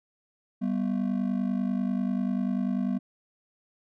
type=ring-modulated tone; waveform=triangle; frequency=220 Hz; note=A3; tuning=in tune; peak=-20 dBFS; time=0.61-2.99 s; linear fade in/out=20 ms; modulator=25.1 Hz; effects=none